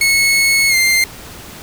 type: tone with pitch glide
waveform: sawtooth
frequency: 2193 to 2098 Hz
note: C#7 to C7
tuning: -19 to +4 cents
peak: -7 dBFS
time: 0.01-1.04 s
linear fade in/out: 2 ms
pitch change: -77 cents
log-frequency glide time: 0.69-0.75 s
effects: pink hiss -34 dBFS RMS until 1.62 s